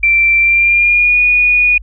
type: tone with pitch glide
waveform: sine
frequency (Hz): 2349 to 2457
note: D7 to D#7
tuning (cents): 0 to -22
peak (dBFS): -7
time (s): 0.03-1.78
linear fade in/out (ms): 5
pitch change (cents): +78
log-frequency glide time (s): 0.39-1.19
effects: added 50 Hz sine -28 dBFS peak until 1.82 s